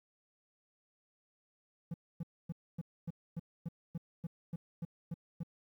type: tone bursts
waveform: triangle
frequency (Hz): 167.4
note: E3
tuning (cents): +27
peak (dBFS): -34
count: 13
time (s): 1.91-5.433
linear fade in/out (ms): 5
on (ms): 31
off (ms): 260
effects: 12-bit